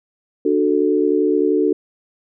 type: chord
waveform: sine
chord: D major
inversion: none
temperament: equal with one note detuned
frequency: 296.9 / 370 / 440 Hz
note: D4 / F#4 / A4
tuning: +19 / 0 / 0 cents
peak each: -18 dBFS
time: 0.45-1.73 s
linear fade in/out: 5 ms
effects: none